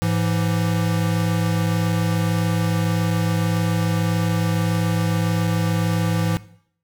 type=tone pair together; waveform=square; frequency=106.09 / 167.8 Hz; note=G#2 / E3; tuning=+37 / +31 cents; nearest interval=minor sixth; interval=794 cents; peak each=-22 dBFS; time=0.02-6.37 s; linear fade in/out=0 ms; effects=noise-tail reverb RT60 0.6 s tail -17 dB re dry